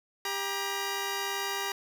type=tone pair together; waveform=10% pulse; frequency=396.8 / 953 Hz; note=G4 / A#5; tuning=+21 / +38 cents; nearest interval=octave + minor third; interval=1517 cents; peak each=-25 dBFS; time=0.25-1.72 s; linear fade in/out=2 ms; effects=none